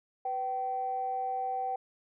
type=tone pair together; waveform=sine; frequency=496.5 / 769.7 Hz; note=B4 / G5; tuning=+9 / -32 cents; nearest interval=minor sixth; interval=759 cents; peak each=-39 / -30 dBFS; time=0.25-1.76 s; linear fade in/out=5 ms; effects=tanh soft clip ceiling -23 dBFS